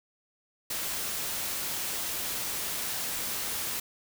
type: noise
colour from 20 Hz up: white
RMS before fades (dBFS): -33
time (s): 0.7-3.8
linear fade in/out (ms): 5
effects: none